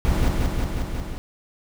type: noise with echo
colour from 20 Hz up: brown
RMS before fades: -20 dBFS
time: 0.05-0.28 s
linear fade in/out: 0 ms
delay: 180 ms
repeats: 5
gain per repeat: -2 dB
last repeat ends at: 1.18 s
effects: none